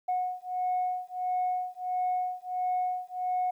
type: beating tone pair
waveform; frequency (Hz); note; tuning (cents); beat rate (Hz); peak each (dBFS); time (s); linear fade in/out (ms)
sine; 730 / 731.5; F#5 / F#5; -24 / -20; 1.5; -30; 0.08-3.51; 10
effects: tanh soft clip ceiling -22 dBFS + 11-bit